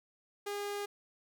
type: tone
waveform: sawtooth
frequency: 407.6 Hz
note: G#4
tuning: 32 cents flat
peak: -32 dBFS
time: 0.46-0.86 s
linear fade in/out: 10 ms
effects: none